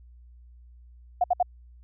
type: tone bursts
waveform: sine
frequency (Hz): 718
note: F5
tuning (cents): +48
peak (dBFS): -18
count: 3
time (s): 1.21-1.428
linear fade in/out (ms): 5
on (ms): 30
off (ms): 64
effects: added 60 Hz sine -48 dBFS peak until 1.83 s